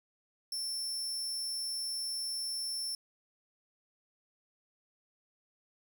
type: tone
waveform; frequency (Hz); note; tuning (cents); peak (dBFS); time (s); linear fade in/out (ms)
sawtooth; 5380; E8; +34; -32; 0.52-2.95; 2
effects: 11-bit